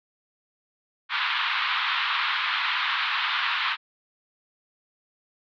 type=band-pass noise; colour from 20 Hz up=pink; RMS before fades=-26 dBFS; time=1.09-3.77 s; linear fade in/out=50 ms; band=980 to 3900 Hz; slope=48 dB/octave; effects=none